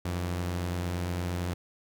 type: tone pair together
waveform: sawtooth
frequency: 88.78 / 164.81 Hz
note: F2 / E3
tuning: +29 / 0 cents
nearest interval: major seventh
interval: 1071 cents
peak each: -26 / -37 dBFS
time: 0.05-1.54 s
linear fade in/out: 5 ms
effects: none